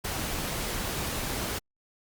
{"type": "noise", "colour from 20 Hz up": "pink", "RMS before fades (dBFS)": -32, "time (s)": [0.04, 1.59], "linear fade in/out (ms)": 10, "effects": ["Opus 48 kbps"]}